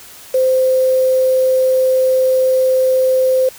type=tone with quantisation; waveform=sine; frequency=518 Hz; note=C5; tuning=17 cents flat; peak=-10 dBFS; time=0.34-3.49 s; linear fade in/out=5 ms; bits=5; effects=white hiss -38 dBFS RMS until 3.58 s